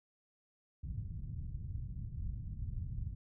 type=low-pass noise; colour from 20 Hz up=white; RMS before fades=-41 dBFS; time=0.83-3.15 s; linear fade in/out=10 ms; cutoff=120 Hz; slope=24 dB/octave; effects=none